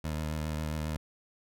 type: tone with vibrato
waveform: 20% pulse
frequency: 77.3 Hz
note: D#2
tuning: 11 cents flat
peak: -27 dBFS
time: 0.04-0.97 s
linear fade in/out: 5 ms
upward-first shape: sine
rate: 7.4 Hz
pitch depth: 29 cents each way
effects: none